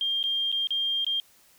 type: tone with dropouts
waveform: sine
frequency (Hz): 3200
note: G7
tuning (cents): +35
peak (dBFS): -24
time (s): 0.01-1.2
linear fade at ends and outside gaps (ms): 1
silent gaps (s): 0.229-0.239 / 0.517-0.525 / 0.671-0.706 / 1.046-1.066
effects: white hiss -59 dBFS RMS until 1.58 s